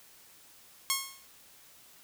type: tone with exponential decay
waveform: 5% pulse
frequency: 1085 Hz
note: C#6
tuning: 37 cents flat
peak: -12 dBFS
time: 0.9-1.27 s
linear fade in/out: 0 ms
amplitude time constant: 80 ms
effects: white hiss -57 dBFS RMS until 2.03 s